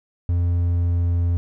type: tone with pitch glide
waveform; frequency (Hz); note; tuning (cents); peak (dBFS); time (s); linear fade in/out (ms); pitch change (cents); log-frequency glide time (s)
triangle; 87 to 86.35; F2 to F2; -6 to -19; -15; 0.29-1.37; 0; -13; 0.4-1.18
effects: none